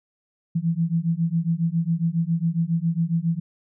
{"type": "beating tone pair", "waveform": "sine", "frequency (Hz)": [163, 170.3], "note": ["E3", "F3"], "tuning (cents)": [-19, -43], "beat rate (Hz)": 7.3, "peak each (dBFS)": -23, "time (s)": [0.55, 3.4], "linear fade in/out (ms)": 10, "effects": []}